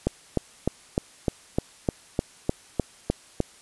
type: click train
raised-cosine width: 2 ms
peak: -8 dBFS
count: 12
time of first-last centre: 0.07-3.403 s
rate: 3.3 Hz
effects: white hiss -52 dBFS RMS until 3.61 s + resampled to 24000 Hz